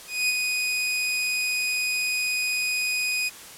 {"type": "tone with ADSR envelope", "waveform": "sawtooth", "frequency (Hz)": 2489, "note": "D#7", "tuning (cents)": 0, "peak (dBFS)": -16, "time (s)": [0.07, 3.3], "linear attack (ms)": 220, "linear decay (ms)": 25, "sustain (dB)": -4, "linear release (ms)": 25, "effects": ["white hiss -43 dBFS RMS until 3.57 s", "low-pass 12000 Hz 12 dB/octave"]}